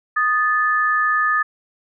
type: tone pair together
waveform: sine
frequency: 1240 / 1744 Hz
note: D#6 / A6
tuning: -6 / -16 cents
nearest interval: tritone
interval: 590 cents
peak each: -18 dBFS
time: 0.16-1.43 s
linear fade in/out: 10 ms
effects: none